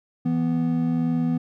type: tone pair together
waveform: triangle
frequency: 164.81 / 246.7 Hz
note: E3 / B3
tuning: 0 / -2 cents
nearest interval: perfect fifth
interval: 698 cents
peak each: -22 / -20 dBFS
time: 0.25-1.38 s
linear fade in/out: 10 ms
effects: none